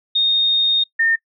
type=tone pair in turn; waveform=sine; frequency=3694 / 1819.5 Hz; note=A#7 / A#6; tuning=-16 / -42 cents; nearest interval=octave; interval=1226 cents; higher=first; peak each=-13 dBFS; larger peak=neither; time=0.15-0.84 / 0.99-1.16 s; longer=first; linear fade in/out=10 ms; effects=noise-tail reverb RT60 0.1 s tail -24 dB re dry